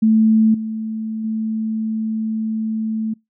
sine tone with level steps, 220 Hz, A3, in tune, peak -10 / -22 / -19 dBFS, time 0.02-3.14 s, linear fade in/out 10 ms, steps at 0.54 / 1.24 s, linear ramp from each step 5 ms, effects noise-tail reverb RT60 0.2 s tail -26 dB re dry

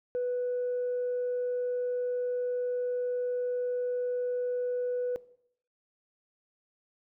sine tone, 493.9 Hz, B4, in tune, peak -26 dBFS, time 0.15-5.16 s, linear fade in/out 0 ms, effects noise-tail reverb RT60 0.7 s tail -20 dB re dry + tanh soft clip ceiling -25 dBFS

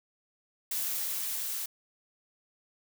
blue noise with level ramp, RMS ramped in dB -32 to -35 dBFS, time 0.71-1.66 s, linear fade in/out 5 ms, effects none

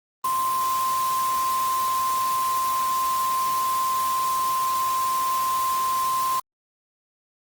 sine tone in noise, 1044 Hz, C6, 4 cents flat, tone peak -21 dBFS, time 0.24-6.4 s, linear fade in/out 5 ms, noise white, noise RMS -33 dBFS, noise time 0.24-6.4 s, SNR +9 dB, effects Opus 24 kbps

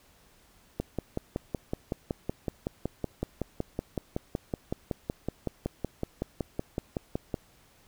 click train, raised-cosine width 2 ms, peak -16 dBFS, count 36, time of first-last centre 0.8-7.342 s, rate 5.35 Hz, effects pink hiss -61 dBFS RMS until 7.87 s

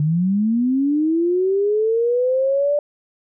sine linear sweep, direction up, 144.7 to 590 Hz, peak -15 dBFS, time 0-2.79 s, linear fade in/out 2 ms, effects none

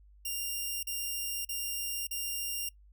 5% pulse tone bursts, 2794 Hz, F7, in tune, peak -24 dBFS, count 4, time 0.25-2.69 s, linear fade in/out 5 ms, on 580 ms, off 40 ms, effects noise-tail reverb RT60 0.1 s tail -23 dB re dry + added 50 Hz sine -55 dBFS peak until 2.92 s

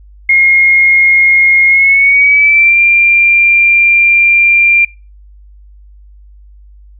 sine tone with pitch glide, 2146 to 2381 Hz, C7 to D7, +43 to +23 cents, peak -4 dBFS, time 0.29-4.85 s, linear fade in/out 5 ms, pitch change +180 cents, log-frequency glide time 1.67-2.8 s, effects noise-tail reverb RT60 0.3 s tail -23 dB re dry + added 50 Hz sine -35 dBFS peak until 6.99 s

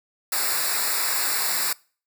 white noise with comb filter, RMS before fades -24 dBFS, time 0.32-1.73 s, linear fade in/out 5 ms, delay 0.32 ms, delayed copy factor -0.95, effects noise-tail reverb RT60 0.4 s tail -24 dB re dry

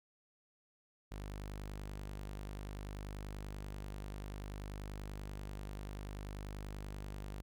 sawtooth tone, 50.3 Hz, G1, 45 cents sharp, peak -39 dBFS, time 1.11-7.42 s, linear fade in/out 10 ms, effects none

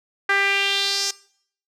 sawtooth tone with band-pass filter sweep, 396.4 Hz, G4, 19 cents sharp, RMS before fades -21 dBFS, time 0.29-1.11 s, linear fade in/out 5 ms, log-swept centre 1700 to 6000 Hz, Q 3.2, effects noise-tail reverb RT60 0.6 s tail -20 dB re dry

